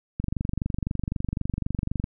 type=click train; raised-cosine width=5 ms; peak=-14 dBFS; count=45; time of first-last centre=0.2-2.041 s; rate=23.9 Hz; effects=none

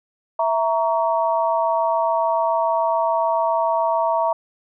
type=chord; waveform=sine; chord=A# diminished; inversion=second; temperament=equal with one note detuned; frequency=659.3 / 932.3 / 1125.5 Hz; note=E5 / A#5 / C#6; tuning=0 / 0 / +26 cents; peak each=-20 / -20 / -26 dBFS; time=0.39-4.33 s; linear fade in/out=5 ms; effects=none

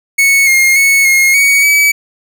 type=tone with pitch steps; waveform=45% pulse; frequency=2210 / 2135 / 2206 / 2150 / 2243 / 2285 Hz; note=C#7 / C7 / C#7 / C7 / C#7 / D7; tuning=-6 / +34 / -9 / +47 / +20 / -48 cents; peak=-6 dBFS; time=0.18-1.92 s; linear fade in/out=10 ms; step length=290 ms; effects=none

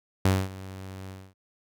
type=tone with ADSR envelope; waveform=sawtooth; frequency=95 Hz; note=F#2; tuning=46 cents sharp; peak=-14 dBFS; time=0.25-1.34 s; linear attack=5 ms; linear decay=230 ms; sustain=-20 dB; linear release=250 ms; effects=none

